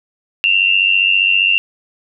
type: tone pair together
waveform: sine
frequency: 2697 / 2792 Hz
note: E7 / F7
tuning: +39 / -1 cents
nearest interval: minor second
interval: 60 cents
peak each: -13 dBFS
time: 0.44-1.58 s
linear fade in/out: 0 ms
effects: none